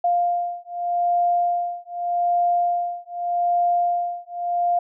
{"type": "beating tone pair", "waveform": "sine", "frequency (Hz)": [700, 700.83], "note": ["F5", "F5"], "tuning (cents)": [4, 6], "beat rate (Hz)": 0.83, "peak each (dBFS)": -22, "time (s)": [0.04, 4.79], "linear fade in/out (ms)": 5, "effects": []}